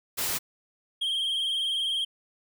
white noise, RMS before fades -29 dBFS, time 0.17-0.39 s, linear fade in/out 20 ms
triangle tone with vibrato, 3193 Hz, G7, 31 cents sharp, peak -24 dBFS, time 1.01-2.05 s, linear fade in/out 10 ms, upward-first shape triangle, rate 20 Hz, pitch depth 70 cents each way
effects none

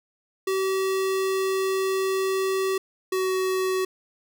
square tone pair in turn, 382.6 / 375.2 Hz, G4 / F#4, -42 / +24 cents, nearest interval unison, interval 34 cents, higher first, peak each -23 dBFS, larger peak neither, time 0.47-2.78 / 3.12-3.85 s, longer first, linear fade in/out 5 ms, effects none

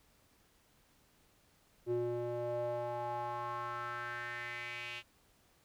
square tone with band-pass filter sweep, 120 Hz, B2, 49 cents flat, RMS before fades -39 dBFS, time 1.86-5.03 s, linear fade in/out 50 ms, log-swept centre 370 to 2800 Hz, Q 3.9, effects pink hiss -69 dBFS RMS until 5.64 s

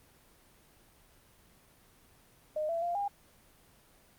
sine tone with pitch steps, 613 / 670 / 694 / 807 Hz, D#5 / E5 / F5 / G#5, -26 / +28 / -11 / -50 cents, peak -30 dBFS, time 2.56-3.08 s, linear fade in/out 5 ms, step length 130 ms, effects pink hiss -62 dBFS RMS until 4.18 s + Opus 24 kbps

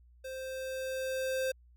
square tone with level ramp, 523.3 Hz, C5, in tune, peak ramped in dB -40 to -30 dBFS, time 0.24-1.52 s, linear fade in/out 10 ms, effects added 60 Hz sine -57 dBFS peak until 1.76 s

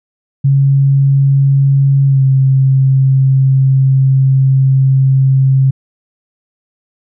sine tone with pitch glide, 137.7 to 133.78 Hz, C#3 to C3, -11 to +39 cents, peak -6 dBFS, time 0.44-5.71 s, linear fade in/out 10 ms, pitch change -50 cents, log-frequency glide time 2.07-2.23 s, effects none

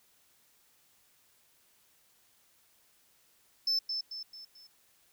sine tone with echo, 5274 Hz, E8, in tune, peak -24 dBFS, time 3.67-3.79 s, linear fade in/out 5 ms, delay 220 ms, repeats 4, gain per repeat -7 dB, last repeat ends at 4.67 s, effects tanh soft clip ceiling -25 dBFS + white hiss -67 dBFS RMS until 5.12 s

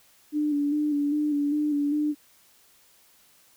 sine tone with vibrato, 293.7 Hz, D4, in tune, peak -22 dBFS, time 0.32-2.15 s, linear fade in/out 50 ms, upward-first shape square, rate 2.5 Hz, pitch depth 32 cents each way, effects white hiss -59 dBFS RMS until 3.56 s

